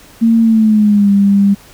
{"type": "tone with pitch glide", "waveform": "sine", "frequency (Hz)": [228, 199.64], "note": ["A#3", "G3"], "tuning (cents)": [-38, 32], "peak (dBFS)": -6, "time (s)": [0.21, 1.55], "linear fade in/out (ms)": 20, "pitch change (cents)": -230, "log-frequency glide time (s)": [0.41, 1.11], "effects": ["pink hiss -41 dBFS RMS until 1.73 s"]}